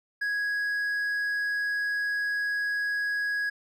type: tone with hard clipping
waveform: sine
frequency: 1661.2 Hz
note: G#6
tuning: in tune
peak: -27 dBFS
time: 0.21-3.5 s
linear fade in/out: 10 ms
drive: 3 dB
effects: none